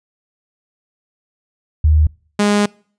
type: tone pair in turn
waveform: sine / sawtooth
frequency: 76.9 / 206.1 Hz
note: D#2 / G#3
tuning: -20 / -13 cents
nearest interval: octave + perfect fourth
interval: 1707 cents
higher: second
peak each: -8 dBFS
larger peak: neither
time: 1.84-2.07 / 2.39-2.66 s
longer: second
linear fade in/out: 5 ms
effects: noise-tail reverb RT60 0.5 s tail -26 dB re dry + resampled to 22050 Hz

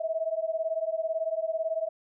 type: beating tone pair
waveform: sine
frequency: 638 / 656 Hz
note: D#5 / E5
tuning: +43 / -9 cents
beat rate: 18 Hz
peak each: -30 dBFS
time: 0-1.89 s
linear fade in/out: 10 ms
effects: none

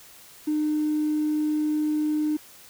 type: tone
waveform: triangle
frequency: 303.8 Hz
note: D#4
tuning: 41 cents flat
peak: -18 dBFS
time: 0.47-2.37 s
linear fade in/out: 10 ms
effects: tanh soft clip ceiling -19 dBFS + white hiss -49 dBFS RMS until 2.69 s

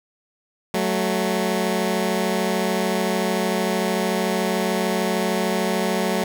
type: tone pair together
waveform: 15% pulse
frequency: 186.57 / 220 Hz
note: F#3 / A3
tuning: +15 / 0 cents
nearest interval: minor third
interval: 285 cents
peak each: -16 / -17 dBFS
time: 0.74-6.24 s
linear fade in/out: 2 ms
effects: none

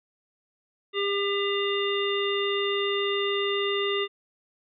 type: harmonic tone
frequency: 400.4 Hz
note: G4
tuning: 37 cents sharp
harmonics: 1 / 3 / 5 / 7 / 9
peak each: -26 / -33 / -33 / -32 / -33 dBFS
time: 0.93-4.08 s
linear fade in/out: 50 ms
effects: none

